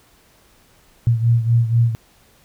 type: beating tone pair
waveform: sine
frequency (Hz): 115.8 / 119.9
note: A#2 / A#2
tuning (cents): -11 / +49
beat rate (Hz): 4.1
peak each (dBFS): -14 / -19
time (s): 1.07-1.95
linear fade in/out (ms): 0
effects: pink hiss -54 dBFS RMS until 2.44 s